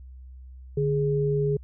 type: tone pair together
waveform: sine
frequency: 146.83 / 415.3 Hz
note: D3 / G#4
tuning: 0 / 0 cents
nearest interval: octave + tritone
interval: 1800 cents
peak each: -24 dBFS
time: 0.77-1.57 s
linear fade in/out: 5 ms
effects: added 64 Hz sine -41 dBFS peak until 1.63 s